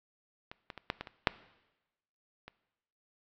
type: clicks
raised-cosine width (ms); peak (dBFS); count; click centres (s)
0.3; -27 / -25 / -27 / -14 / -21 / -28 / -6 / -29; 8; 0.515 / 0.702 / 0.777 / 0.901 / 1.01 / 1.072 / 1.272 / 2.48
effects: noise-tail reverb RT60 1.0 s tail -19 dB re dry + low-pass 5000 Hz 12 dB/octave